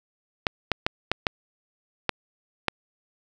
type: clicks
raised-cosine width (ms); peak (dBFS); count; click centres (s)
0.3; -5; 7; 0.468 / 0.717 / 0.865 / 1.116 / 1.268 / 2.093 / 2.683
effects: none